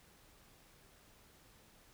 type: silence
effects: pink hiss -64 dBFS RMS until 1.93 s